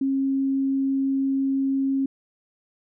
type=tone; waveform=sine; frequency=270.6 Hz; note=C#4; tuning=42 cents flat; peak=-20 dBFS; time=0.01-2.06 s; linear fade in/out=5 ms; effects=none